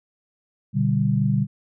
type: chord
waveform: sine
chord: G major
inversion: first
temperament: just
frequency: 122.5 / 147 / 196 Hz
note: B2 / D3 / G3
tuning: -14 / +2 / 0 cents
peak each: -22 dBFS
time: 0.73-1.47 s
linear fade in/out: 50 ms
effects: none